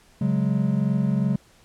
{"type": "chord", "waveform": "triangle", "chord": "C# suspended fourth", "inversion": "none", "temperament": "equal", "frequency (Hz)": [138.59, 185, 207.7], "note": ["C#3", "F#3", "G#3"], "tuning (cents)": [0, 0, 0], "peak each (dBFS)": -22, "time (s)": [0.21, 1.36], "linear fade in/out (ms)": 5, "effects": ["pink hiss -56 dBFS RMS until 1.64 s", "low-pass 11000 Hz 12 dB/octave"]}